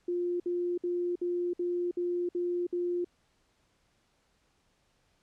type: tone bursts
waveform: sine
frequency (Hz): 351.9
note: F4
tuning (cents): +13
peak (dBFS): -28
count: 8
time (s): 0.08-3.046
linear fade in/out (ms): 5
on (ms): 320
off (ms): 58
effects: pink hiss -71 dBFS RMS until 5.22 s + low-pass 8000 Hz 12 dB/octave